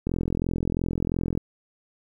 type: click train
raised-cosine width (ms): 3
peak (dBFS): -13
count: 57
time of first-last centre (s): 0.07-1.375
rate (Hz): 42.9
effects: 9-bit